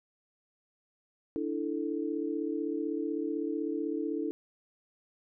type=chord; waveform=sine; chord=D suspended second; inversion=none; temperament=equal; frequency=293.7 / 329.6 / 440 Hz; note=D4 / E4 / A4; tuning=0 / 0 / 0 cents; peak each=-34 / -34 / -36 dBFS; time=1.36-4.31 s; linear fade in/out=0 ms; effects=none